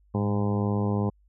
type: harmonic tone with a mistuned harmonic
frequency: 102.2 Hz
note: G#2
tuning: 27 cents flat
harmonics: 1 / 2 / 3 / 4 / 5 / 6 / 7 / 8 / 9 / 10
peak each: -26 / -27 / -35 / -33 / -36 / -43 / -42 / -39 / -41 / -41 dBFS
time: 0.14-1.1 s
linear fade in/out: 10 ms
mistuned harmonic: 1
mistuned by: +62 cents
effects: added 50 Hz sine -58 dBFS peak until 1.28 s